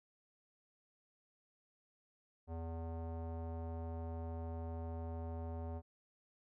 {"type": "tone with low-pass filter", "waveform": "square", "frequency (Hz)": 82.41, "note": "E2", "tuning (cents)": 0, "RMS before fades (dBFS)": -43, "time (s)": [2.47, 5.82], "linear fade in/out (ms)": 50, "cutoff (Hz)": 750, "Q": 2.1, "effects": []}